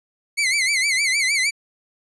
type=tone with vibrato; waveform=sawtooth; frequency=2168 Hz; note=C#7; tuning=39 cents flat; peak=-14 dBFS; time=0.37-1.51 s; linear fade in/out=20 ms; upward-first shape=sine; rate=6.5 Hz; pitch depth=130 cents each way; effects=resampled to 24000 Hz